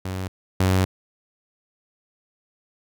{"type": "tone pair in turn", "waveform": "sawtooth", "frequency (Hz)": [93.6, 93.6], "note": ["F#2", "F#2"], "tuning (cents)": [20, 20], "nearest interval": "unison", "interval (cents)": 0, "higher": "neither", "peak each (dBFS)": [-23, -13], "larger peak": "second", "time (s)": [[0.05, 0.28], [0.6, 0.85]], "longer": "second", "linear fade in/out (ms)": 5, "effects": []}